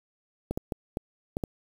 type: clicks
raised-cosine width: 2 ms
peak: -16 dBFS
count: 6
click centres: 0.51 / 0.575 / 0.722 / 0.971 / 1.369 / 1.438 s
effects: 7-bit